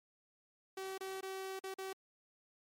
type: tone with dropouts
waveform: sawtooth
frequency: 382.4 Hz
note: G4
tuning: 43 cents flat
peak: -37 dBFS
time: 0.77-1.93 s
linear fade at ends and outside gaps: 5 ms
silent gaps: 0.979-1.007 / 1.209-1.228 / 1.593-1.638 / 1.741-1.784 s
effects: MP3 64 kbps